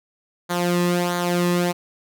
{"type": "tone with flanger", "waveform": "sawtooth", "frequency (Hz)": 175.9, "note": "F3", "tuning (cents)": 13, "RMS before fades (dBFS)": -21, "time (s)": [0.49, 1.73], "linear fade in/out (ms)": 20, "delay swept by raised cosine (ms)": [0.37, 1.37], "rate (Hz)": 1.5, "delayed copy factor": -0.65, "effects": []}